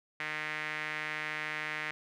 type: tone with band-pass filter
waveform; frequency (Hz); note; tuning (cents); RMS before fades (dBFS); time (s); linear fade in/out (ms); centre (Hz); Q
sawtooth; 153.3; D#3; -25; -37; 0.2-1.91; 0; 2000; 3.5
effects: none